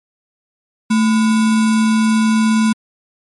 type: tone with sample-and-hold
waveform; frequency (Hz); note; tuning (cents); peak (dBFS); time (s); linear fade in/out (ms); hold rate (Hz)
sine; 220; A3; 0; -10; 0.9-2.73; 10; 1225
effects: MP3 48 kbps